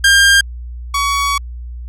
sawtooth tone pair in turn, 1602 / 1125.8 Hz, G6 / C#6, +37 / +26 cents, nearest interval tritone, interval 611 cents, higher first, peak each -3 / -10 dBFS, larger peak first, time 0.04-0.41 / 0.94-1.38 s, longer second, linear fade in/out 5 ms, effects added 60 Hz sine -25 dBFS peak until 1.88 s + low-pass 11000 Hz 12 dB/octave

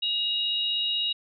sine tone pair together, 2855 / 3811 Hz, F7 / A#7, +37 / +38 cents, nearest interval perfect fourth, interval 501 cents, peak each -27 dBFS, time 0.02-1.13 s, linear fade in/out 10 ms, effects none

